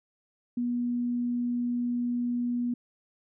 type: tone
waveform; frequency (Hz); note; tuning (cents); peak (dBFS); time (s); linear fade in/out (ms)
sine; 242.2; B3; -34; -26; 0.57-2.74; 5
effects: none